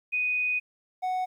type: tone pair in turn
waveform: sine / triangle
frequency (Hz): 2489 / 740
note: D#7 / F#5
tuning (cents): 0 / 0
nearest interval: octave + major sixth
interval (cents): 2100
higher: first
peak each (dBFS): -24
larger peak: neither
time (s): 0.12-0.6 / 1.02-1.26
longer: first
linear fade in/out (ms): 20
effects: 11-bit